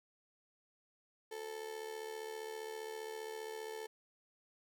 35% pulse tone with amplitude modulation, 440 Hz, A4, in tune, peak -38 dBFS, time 1.31-3.87 s, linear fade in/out 10 ms, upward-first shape sine, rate 75.1 Hz, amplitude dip 65%, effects none

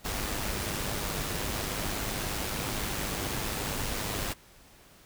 pink noise with amplitude modulation, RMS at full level -31 dBFS, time 0.04-4.34 s, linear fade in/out 20 ms, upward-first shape sine, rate 102 Hz, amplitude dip 40%, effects pink hiss -56 dBFS RMS until 5.05 s

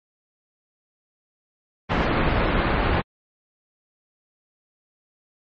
pink low-pass noise, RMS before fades -21 dBFS, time 1.89-3.02 s, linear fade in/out 20 ms, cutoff 2300 Hz, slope 12 dB/octave, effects low-pass 4000 Hz 12 dB/octave + MP3 32 kbps

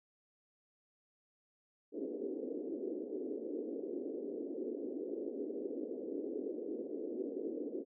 white band-pass noise, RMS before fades -41 dBFS, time 1.92-7.85 s, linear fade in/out 50 ms, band 260 to 470 Hz, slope 48 dB/octave, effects none

